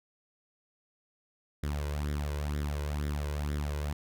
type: tone with flanger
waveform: sawtooth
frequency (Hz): 73.42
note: D2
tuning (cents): 0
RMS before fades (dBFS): -33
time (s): 1.63-3.93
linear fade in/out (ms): 5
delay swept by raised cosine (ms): 0.55 to 2.05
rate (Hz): 2.1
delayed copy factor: +0.65
effects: none